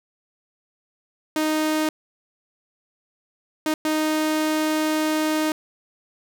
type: tone bursts at uneven times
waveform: sawtooth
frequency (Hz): 310.2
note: D#4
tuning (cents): -5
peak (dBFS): -16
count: 3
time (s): 1.36-1.89 / 3.66-3.74 / 3.85-5.52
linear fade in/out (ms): 2
effects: none